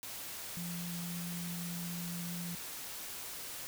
sine tone in noise, 173.2 Hz, F3, 14 cents flat, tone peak -39 dBFS, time 0.57-2.55 s, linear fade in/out 0 ms, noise white, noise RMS -44 dBFS, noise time 0.03-3.67 s, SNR +2 dB, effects none

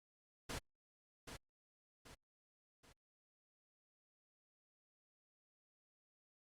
pink noise with echo, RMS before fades -44 dBFS, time 0.49-0.59 s, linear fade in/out 10 ms, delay 780 ms, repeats 3, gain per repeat -7 dB, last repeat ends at 2.93 s, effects low-pass 10000 Hz 12 dB/octave + Opus 48 kbps

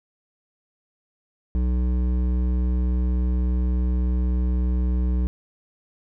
sine tone with hard clipping, 61.74 Hz, B1, in tune, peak -21 dBFS, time 1.55-5.27 s, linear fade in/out 0 ms, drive 11 dB, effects none

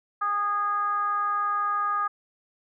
sine tone with frequency modulation, 1232 Hz, D#6, 17 cents flat, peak -23 dBFS, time 0.21-2.08 s, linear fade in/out 10 ms, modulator 417 Hz, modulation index 0.49, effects none

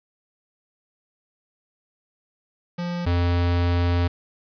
square tone pair in turn, 174.61 / 87.31 Hz, F3 / F2, 0 / 0 cents, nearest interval octave, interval 1200 cents, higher first, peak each -26 / -19 dBFS, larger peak second, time 2.78-3.06 / 3.06-4.08 s, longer second, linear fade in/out 10 ms, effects resampled to 11025 Hz + 8-bit

